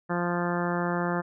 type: harmonic tone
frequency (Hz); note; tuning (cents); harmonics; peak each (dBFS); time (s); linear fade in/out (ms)
174.61; F3; 0; 1 / 2 / 3 / 4 / 5 / 6 / 7 / 8 / 9 / 10; -29 / -32 / -34 / -35 / -36 / -37 / -37 / -38 / -39 / -39; 0.09-1.22; 20
effects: none